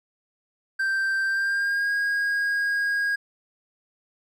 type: tone with pitch glide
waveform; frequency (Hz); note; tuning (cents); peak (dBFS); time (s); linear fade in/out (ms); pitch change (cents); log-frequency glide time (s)
triangle; 1568 to 1635.5; G6 to G#6; 0 to -27; -20; 0.79-3.16; 10; +73; 1.25-1.91
effects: none